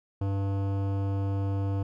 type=tone with hard clipping; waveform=sine; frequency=98.3 Hz; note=G2; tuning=5 cents sharp; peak=-28 dBFS; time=0.21-1.83 s; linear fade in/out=5 ms; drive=16 dB; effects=none